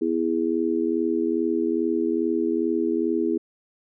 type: chord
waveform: sine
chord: E major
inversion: second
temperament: just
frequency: 247.2 / 329.6 / 412 Hz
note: B3 / E4 / G#4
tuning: +2 / 0 / -14 cents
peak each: -27 / -23 / -26 dBFS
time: 0.01-3.38 s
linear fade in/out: 10 ms
effects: none